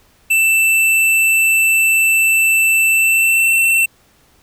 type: tone with pitch glide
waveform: square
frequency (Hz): 2661 to 2692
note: E7 to E7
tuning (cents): +16 to +36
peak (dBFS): -11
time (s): 0.3-3.86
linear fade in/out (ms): 10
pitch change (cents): +20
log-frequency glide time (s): 2.89-3.56
effects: pink hiss -53 dBFS RMS until 4.42 s